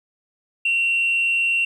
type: tone with frequency modulation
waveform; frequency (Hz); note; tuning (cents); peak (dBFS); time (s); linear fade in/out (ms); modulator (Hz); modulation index
sine; 2740; F7; -34; -16; 0.65-1.65; 5; 132; 0.35
effects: tanh soft clip ceiling -13 dBFS + 9-bit